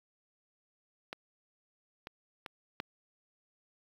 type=clicks; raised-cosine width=0.3 ms; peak=-23 / -26 / -25 / -19 dBFS; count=4; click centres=1.129 / 2.071 / 2.462 / 2.801 s; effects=high-pass 60 Hz 12 dB/octave + 8-bit